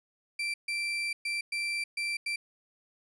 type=tone bursts at uneven times; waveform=35% pulse; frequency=2349 Hz; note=D7; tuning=in tune; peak=-28 dBFS; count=6; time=0.39-0.54 / 0.68-1.13 / 1.25-1.41 / 1.52-1.84 / 1.97-2.17 / 2.26-2.36 s; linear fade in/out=5 ms; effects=resampled to 22050 Hz